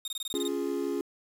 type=tone bursts; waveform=sawtooth; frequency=3690 Hz; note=A#7; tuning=18 cents flat; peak=-30 dBFS; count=9; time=0.05-0.479 s; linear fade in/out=2 ms; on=29 ms; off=21 ms
type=chord; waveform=triangle; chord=Db major; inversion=none; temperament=equal; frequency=277.2 / 349.2 / 415.3 Hz; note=Db4 / F4 / Ab4; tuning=0 / 0 / 0 cents; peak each=-31 dBFS; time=0.34-1.01 s; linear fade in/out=0 ms
effects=resampled to 32000 Hz + 8-bit